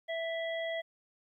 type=harmonic tone; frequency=659.3 Hz; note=E5; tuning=in tune; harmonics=1 / 3 / 5; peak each=-34 / -39 / -44 dBFS; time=0.08-0.82 s; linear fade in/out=20 ms; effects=12-bit